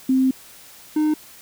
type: tone pair in turn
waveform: sine / triangle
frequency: 261.6 / 306.2 Hz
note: C4 / D#4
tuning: 0 / -28 cents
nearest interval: minor third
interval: 272 cents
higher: second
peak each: -14 dBFS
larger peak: neither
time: 0.09-0.31 / 0.96-1.14 s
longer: first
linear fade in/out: 5 ms
effects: white hiss -45 dBFS RMS until 1.41 s